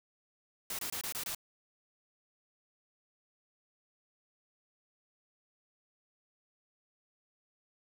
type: noise bursts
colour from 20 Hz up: white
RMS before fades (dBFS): -38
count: 6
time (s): 0.7-1.348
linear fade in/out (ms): 2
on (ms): 88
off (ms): 24
effects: none